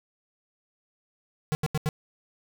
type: tone bursts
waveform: square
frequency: 153.2 Hz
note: D#3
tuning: 27 cents flat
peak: -24 dBFS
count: 4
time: 1.52-1.889 s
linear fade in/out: 0 ms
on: 30 ms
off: 83 ms
effects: 11-bit